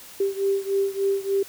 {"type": "beating tone pair", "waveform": "sine", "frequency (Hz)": [392, 395.4], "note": ["G4", "G4"], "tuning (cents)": [0, 15], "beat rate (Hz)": 3.4, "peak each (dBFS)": [-23, -25], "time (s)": [0.2, 1.43], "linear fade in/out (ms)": 5, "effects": ["white hiss -44 dBFS RMS until 1.48 s"]}